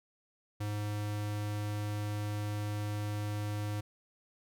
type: tone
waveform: square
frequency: 104.4 Hz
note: G#2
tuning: 10 cents sharp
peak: -34 dBFS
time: 0.6-3.81 s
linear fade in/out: 10 ms
effects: none